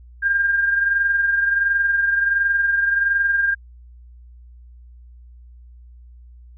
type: tone pair together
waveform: sine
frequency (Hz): 1602.6 / 1624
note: G6 / G#6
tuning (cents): +38 / -39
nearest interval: unison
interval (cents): 23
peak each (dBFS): -16 / -26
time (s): 0.22-3.55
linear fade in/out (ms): 20
effects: added 60 Hz sine -41 dBFS peak until 6.57 s